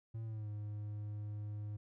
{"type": "tone with pitch glide", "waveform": "triangle", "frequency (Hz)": [112.8, 104.64], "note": ["A2", "G#2"], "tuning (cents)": [44, 14], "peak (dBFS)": -38, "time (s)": [0.14, 1.77], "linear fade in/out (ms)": 10, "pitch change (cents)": -130, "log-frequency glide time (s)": [0.24, 0.48], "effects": []}